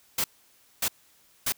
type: noise bursts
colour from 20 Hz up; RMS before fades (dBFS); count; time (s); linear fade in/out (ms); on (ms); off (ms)
white; -26; 3; 0.18-1.523; 5; 61; 580
effects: white hiss -61 dBFS RMS until 1.57 s